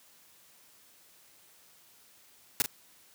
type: noise with echo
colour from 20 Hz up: white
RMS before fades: -25 dBFS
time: 2.6-2.62 s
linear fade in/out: 0 ms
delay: 40 ms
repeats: 1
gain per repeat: -9 dB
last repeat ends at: 2.66 s
effects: white hiss -60 dBFS RMS until 3.14 s + high-pass 80 Hz 12 dB/octave